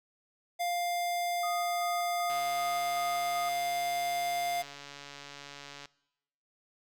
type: tone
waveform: square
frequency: 700 Hz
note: F5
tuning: 4 cents sharp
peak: -30 dBFS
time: 0.59-4.63 s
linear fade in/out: 20 ms
type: tone with tremolo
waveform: sine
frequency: 1240 Hz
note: D#6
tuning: 6 cents flat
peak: -36 dBFS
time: 1.43-3.49 s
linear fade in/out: 5 ms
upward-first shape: square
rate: 2.6 Hz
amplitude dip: 35%
type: click train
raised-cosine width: 0.2 ms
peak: -28 dBFS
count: 506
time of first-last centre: 2.3-5.856 s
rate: 142 Hz
effects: noise-tail reverb RT60 0.9 s tail -22 dB re dry